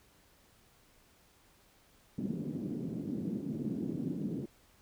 white band-pass noise, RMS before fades -37 dBFS, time 2.18-4.46 s, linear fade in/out 5 ms, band 150 to 280 Hz, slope 24 dB/octave, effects pink hiss -65 dBFS RMS until 4.81 s

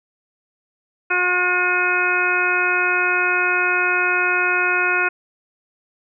harmonic tone, 360 Hz, F#4, 47 cents flat, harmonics 1 / 2 / 3 / 4 / 5 / 6 / 7, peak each -26 / -28 / -26 / -19 / -29 / -29 / -21 dBFS, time 1.1-5.09 s, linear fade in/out 10 ms, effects none

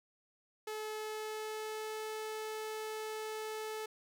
sawtooth tone with pitch glide, 431 to 434.5 Hz, A4 to A4, -36 to -22 cents, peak -35 dBFS, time 0.67-3.86 s, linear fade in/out 5 ms, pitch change +14 cents, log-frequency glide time 0.96-2.04 s, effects 12-bit

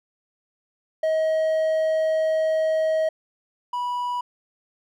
triangle tone pair in turn, 634 / 979.3 Hz, D#5 / B5, +32 / -15 cents, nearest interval minor sixth, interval 753 cents, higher second, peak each -17 / -22 dBFS, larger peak first, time 1.03-3.09 / 3.73-4.21 s, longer first, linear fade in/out 5 ms, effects none

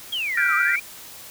sine exponential two-way sweep, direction down then up, 3351 to 1185 to 2470 Hz, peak -23 dBFS, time 0.12-0.8 s, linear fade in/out 10 ms, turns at 0.55 s
sine chord, G dominant seventh, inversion third, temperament just, 1411.2 / 1568 / 1960 / 2352 Hz, F6 / G6 / B6 / D7, +18 / 0 / -14 / +2 cents, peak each -24 dBFS, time 0.37-0.76 s, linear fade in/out 5 ms
effects white hiss -41 dBFS RMS until 1.3 s

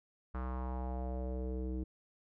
square tone with low-pass filter sweep, 63.5 Hz, B1, 49 cents sharp, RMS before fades -38 dBFS, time 0.34-1.84 s, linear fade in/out 10 ms, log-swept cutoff 1300 to 340 Hz, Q 3.1, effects none

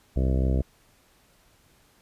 harmonic tone, 65.1 Hz, C2, 8 cents flat, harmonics 1 / 2 / 3 / 4 / 5 / 6 / 7 / 8 / 9 / 10, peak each -22 / -28 / -32 / -34 / -36 / -38 / -39 / -40 / -41 / -42 dBFS, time 0.16-0.62 s, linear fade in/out 5 ms, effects pink hiss -61 dBFS RMS until 2.01 s + resampled to 32000 Hz

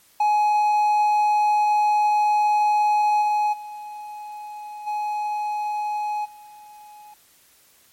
triangle tone with level steps, 840 Hz, G#5, 19 cents sharp, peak -14 / -16 / -31 / -21 / -40 dBFS, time 0.2-7.14 s, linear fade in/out 5 ms, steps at 3.21 / 3.52 / 4.86 / 6.24 s, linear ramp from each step 20 ms, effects white hiss -56 dBFS RMS until 7.92 s + MP3 64 kbps

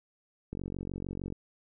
click train, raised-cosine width 3 ms, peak -24 dBFS, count 38, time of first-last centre 0.53-1.324 s, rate 46.6 Hz, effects none

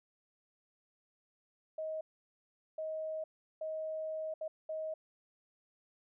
sine tone bursts at uneven times, 630 Hz, D#5, 21 cents sharp, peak -36 dBFS, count 5, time 1.78-2.01 / 2.78-3.24 / 3.61-4.34 / 4.41-4.48 / 4.69-4.94 s, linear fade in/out 5 ms, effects none

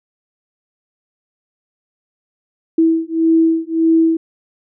sine beating tone pair, 325.2 / 326.9 Hz, E4 / E4, -23 / -14 cents, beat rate 1.7 Hz, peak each -14 dBFS, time 2.78-4.17 s, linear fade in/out 5 ms, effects none

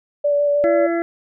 sine tone with vibrato, 579 Hz, D5, 25 cents flat, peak -14 dBFS, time 0.24-0.87 s, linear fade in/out 10 ms, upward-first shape square, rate 6.5 Hz, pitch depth 9 cents each way
harmonic tone, 337.8 Hz, E4, 42 cents sharp, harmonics 1 / 2 / 4 / 5 / 6, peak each -19 / -23 / -31 / -34 / -32 dBFS, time 0.64-1.02 s, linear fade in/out 0 ms
effects none

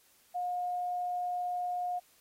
sine tone, 716 Hz, F5, 43 cents sharp, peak -31 dBFS, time 0.34-2 s, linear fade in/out 20 ms, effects white hiss -65 dBFS RMS until 2.2 s + AAC 48 kbps

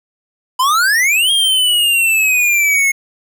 square exponential two-way sweep, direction up then down, 987.8 to 3254 to 2162 Hz, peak -11 dBFS, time 0.59-2.92 s, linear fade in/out 10 ms, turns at 1.31 s, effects 8-bit

